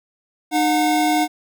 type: tone pair together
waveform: square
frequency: 305.1 / 726 Hz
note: D#4 / F#5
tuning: -34 / -33 cents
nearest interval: octave + minor third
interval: 1501 cents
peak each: -19 dBFS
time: 0.51-1.28 s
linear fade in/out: 50 ms
effects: none